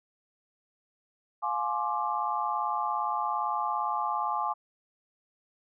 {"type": "chord", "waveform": "sine", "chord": "D half-diminished seventh", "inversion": "first", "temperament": "just", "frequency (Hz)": [704.8, 845.8, 1057.2, 1174.7], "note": ["F5", "Ab5", "C6", "D6"], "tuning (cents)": [16, 31, 18, 0], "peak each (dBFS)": [-36, -31, -33, -32], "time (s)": [1.42, 4.54], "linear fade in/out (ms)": 20, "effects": []}